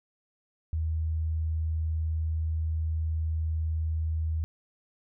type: tone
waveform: sine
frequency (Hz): 79.7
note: D#2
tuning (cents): +42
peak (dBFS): -26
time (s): 0.73-4.44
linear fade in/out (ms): 0
effects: none